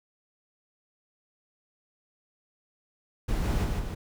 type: noise with echo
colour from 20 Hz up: brown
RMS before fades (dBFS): -27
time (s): 3.28-3.65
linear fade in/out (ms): 10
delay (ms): 150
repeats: 2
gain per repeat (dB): -3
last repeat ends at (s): 3.95
effects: none